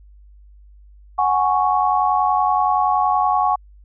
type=chord; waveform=sine; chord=F# suspended second; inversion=none; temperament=equal; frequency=740 / 830.6 / 1108.7 Hz; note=F#5 / G#5 / C#6; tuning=0 / 0 / 0 cents; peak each=-19 / -19 / -19 dBFS; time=1.18-3.56 s; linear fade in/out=10 ms; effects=added 50 Hz sine -43 dBFS peak until 3.84 s